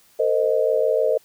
sine tone cluster, 451.6 / 518 / 622 Hz, A4 / C5 / D#5, +45 / -17 / -1 cents, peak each -21 dBFS, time 0.19-1.18 s, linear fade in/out 10 ms, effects white hiss -56 dBFS RMS until 1.24 s

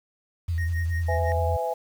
sine tone with vibrato, 84 Hz, E2, 33 cents sharp, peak -23 dBFS, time 0.48-1.57 s, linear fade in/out 10 ms, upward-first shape sine, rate 10 Hz, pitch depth 61 cents each way
triangle tone with tremolo, 1863 Hz, A#6, 2 cents flat, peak -30 dBFS, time 0.58-1.32 s, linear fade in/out 0 ms, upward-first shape sine, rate 5.9 Hz, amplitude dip 95%
sine chord, E major, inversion second, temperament equal with one note detuned, 505.7 / 659.3 / 830.6 Hz, B4 / E5 / G#5, +41 / 0 / 0 cents, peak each -29 dBFS, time 1.08-1.74 s, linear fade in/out 10 ms
effects 8-bit

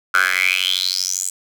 10% pulse tone with high-pass filter sweep, 92.5 Hz, F#2, in tune, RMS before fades -19 dBFS, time 0.14-1.3 s, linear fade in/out 5 ms, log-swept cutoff 1400 to 7900 Hz, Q 7.8, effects none

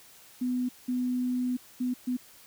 sine tone bursts at uneven times, 249.9 Hz, B3, 21 cents sharp, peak -26 dBFS, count 4, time 0.41-0.69 / 0.88-1.57 / 1.8-1.94 / 2.07-2.17 s, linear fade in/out 10 ms, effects white hiss -54 dBFS RMS until 2.46 s

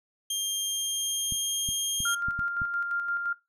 20% pulse tone with pitch glide, 3200 to 3220 Hz, G7 to G7, +35 to +46 cents, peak -21 dBFS, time 0.3-2.15 s, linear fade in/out 5 ms, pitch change +11 cents, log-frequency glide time 0.64-1.51 s
clicks, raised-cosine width 5 ms, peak -25 dBFS, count 6, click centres 1.323 / 1.689 / 2.004 / 2.285 / 2.391 / 2.618 s
sine tone with tremolo, 1396.9 Hz, F6, in tune, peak -26 dBFS, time 2.05-3.33 s, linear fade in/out 5 ms, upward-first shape square, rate 5.8 Hz, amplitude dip 40%
effects noise-tail reverb RT60 0.2 s tail -18 dB re dry

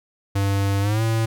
square tone with pitch glide, 99.1 to 112.53 Hz, G2 to A2, +19 to +39 cents, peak -19 dBFS, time 0.35-1.26 s, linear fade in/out 10 ms, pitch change +220 cents, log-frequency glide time 0.81-1.02 s, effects none

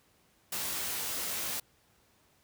white noise with comb filter, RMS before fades -35 dBFS, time 0.52-1.6 s, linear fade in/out 5 ms, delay 19 ms, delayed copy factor -0.95, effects pink hiss -67 dBFS RMS until 2.43 s + high-pass 60 Hz 12 dB/octave

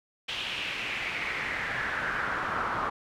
brown noise with band-pass filter sweep, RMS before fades -32 dBFS, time 0.28-2.9 s, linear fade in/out 10 ms, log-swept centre 3100 to 1200 Hz, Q 3.8, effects none

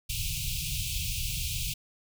pink band-stop noise, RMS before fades -32 dBFS, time 0.09-1.74 s, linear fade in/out 10 ms, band 160 to 2400 Hz, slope 96 dB/octave, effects none

